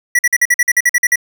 square tone bursts, 1945 Hz, B6, 27 cents flat, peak -9 dBFS, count 12, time 0.15-1.158 s, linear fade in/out 5 ms, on 40 ms, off 48 ms, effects none

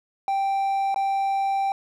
triangle tone with dropouts, 784 Hz, G5, in tune, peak -19 dBFS, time 0.28-1.72 s, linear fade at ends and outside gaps 1 ms, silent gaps 0.944-0.96 s, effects none

